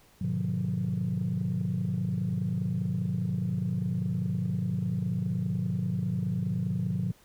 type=chord; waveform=sine; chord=G# diminished seventh; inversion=none; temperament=just; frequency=103.83 / 124.59 / 149.51 / 179.41 Hz; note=G#2 / B2 / D3 / F3; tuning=0 / +16 / +31 / +47 cents; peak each=-33 / -32 / -33 / -29 dBFS; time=0.21-7.12 s; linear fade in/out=5 ms; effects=tanh soft clip ceiling -21 dBFS + pink hiss -60 dBFS RMS until 7.24 s